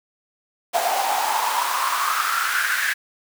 pink noise with high-pass filter sweep, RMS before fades -22 dBFS, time 0.73-2.94 s, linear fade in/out 20 ms, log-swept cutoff 680 to 1700 Hz, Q 7.7, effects none

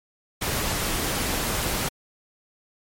pink noise, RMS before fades -26 dBFS, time 0.41-1.89 s, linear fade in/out 10 ms, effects MP3 64 kbps

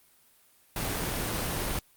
pink noise, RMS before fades -31 dBFS, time 0.76-1.79 s, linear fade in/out 2 ms, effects white hiss -62 dBFS RMS until 1.96 s + Opus 32 kbps

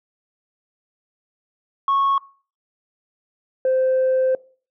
sine tone pair in turn, 1101 / 519.6 Hz, C#6 / C5, -12 / -12 cents, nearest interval octave + minor second, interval 1300 cents, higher first, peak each -14 dBFS, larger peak neither, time 1.88-2.18 / 3.65-4.35 s, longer second, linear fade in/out 2 ms, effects noise-tail reverb RT60 0.4 s tail -22 dB re dry + tanh soft clip ceiling -13 dBFS

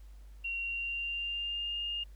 sine tone with pitch glide, 2750 to 2826 Hz, F7 to F7, -27 to +20 cents, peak -33 dBFS, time 0.44-2.04 s, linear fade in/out 10 ms, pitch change +47 cents, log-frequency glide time 0.6-1.8 s, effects added 50 Hz sine -48 dBFS peak until 2.15 s + pink hiss -68 dBFS RMS until 2.15 s

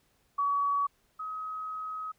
sine tone pair in turn, 1133 / 1269.4 Hz, C#6 / D#6, +37 / +34 cents, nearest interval major second, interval 197 cents, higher second, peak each -25 / -34 dBFS, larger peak first, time 0.38-0.87 / 1.19-2.12 s, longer second, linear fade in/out 10 ms, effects pink hiss -70 dBFS RMS until 2.18 s

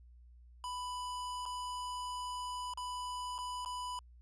square tone with dropouts, 993 Hz, B5, 9 cents sharp, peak -39 dBFS, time 0.64-3.99 s, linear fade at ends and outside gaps 1 ms, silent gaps 1.455-1.461 / 2.737-2.774 / 3.381-3.387 / 3.649-3.659 s, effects added 60 Hz sine -55 dBFS peak until 4.21 s + resampled to 24000 Hz

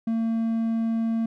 triangle tone, 226.7 Hz, A#3, 48 cents flat, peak -20 dBFS, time 0.07-1.26 s, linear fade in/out 5 ms, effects none

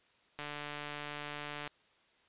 click train, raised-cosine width 0.3 ms, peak -25 dBFS, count 190, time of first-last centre 0.39-1.676 s, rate 147 Hz, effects white hiss -68 dBFS RMS until 2.28 s + resampled to 8000 Hz

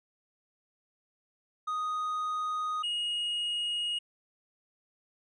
triangle tone pair in turn, 1244.5 / 2877 Hz, D#6 / F#7, 0 / -49 cents, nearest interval octave + minor third, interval 1451 cents, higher second, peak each -28 dBFS, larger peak neither, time 1.67-2.83 / 2.83-3.99 s, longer neither, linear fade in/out 10 ms, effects resampled to 22050 Hz

